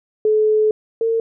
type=tone pair in turn; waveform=sine; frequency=430 / 454.4 Hz; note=A4 / A#4; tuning=-40 / -44 cents; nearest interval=minor second; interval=96 cents; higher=second; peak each=-12 / -15 dBFS; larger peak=first; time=0.25-0.71 / 1.01-1.2 s; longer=first; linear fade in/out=2 ms; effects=none